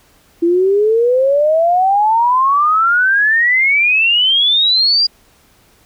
sine exponential sweep, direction up, 332.9 to 4869 Hz, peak -9 dBFS, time 0.42-5.07 s, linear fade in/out 10 ms, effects pink hiss -51 dBFS RMS until 5.85 s

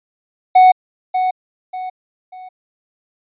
triangle tone with echo, 741 Hz, F#5, 2 cents sharp, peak -3 dBFS, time 0.55-0.72 s, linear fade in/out 10 ms, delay 590 ms, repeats 3, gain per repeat -9 dB, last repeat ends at 2.49 s, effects resampled to 8000 Hz

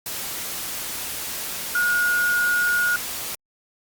sine tone in noise, 1441 Hz, F#6, 46 cents flat, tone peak -18 dBFS, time 1.75-2.96 s, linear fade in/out 2 ms, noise white, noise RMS -30 dBFS, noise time 0.06-3.35 s, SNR +9 dB, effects Opus 48 kbps

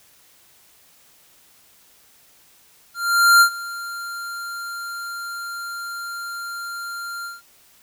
square tone with ADSR envelope, 1390 Hz, F6, 9 cents flat, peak -9 dBFS, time 2.94-7.42 s, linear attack 470 ms, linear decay 84 ms, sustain -20 dB, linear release 170 ms, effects white hiss -54 dBFS RMS until 7.82 s

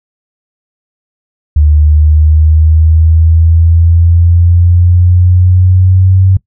sine exponential sweep, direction up, 74.5 to 95 Hz, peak -3 dBFS, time 1.56-6.37 s, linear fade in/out 5 ms, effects noise-tail reverb RT60 0.1 s tail -20 dB re dry

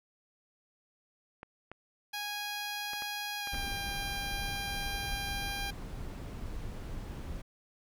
clicks, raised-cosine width 0.5 ms, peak -29 dBFS, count 6, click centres 1.431 / 1.716 / 2.934 / 3.022 / 3.473 / 3.545 s
10% pulse tone with pitch glide, 825 to 800.1 Hz, G#5 to G5, -12 to +35 cents, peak -27 dBFS, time 2.13-5.71 s, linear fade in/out 10 ms, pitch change -53 cents, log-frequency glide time 3.39-3.56 s
brown noise, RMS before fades -40 dBFS, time 3.52-7.42 s, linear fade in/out 10 ms
effects none

